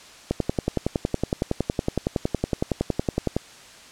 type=click train; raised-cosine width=2 ms; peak=-8 dBFS; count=34; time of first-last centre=0.31-3.366 s; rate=10.8 Hz; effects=white hiss -46 dBFS RMS until 3.91 s + low-pass 7000 Hz 12 dB/octave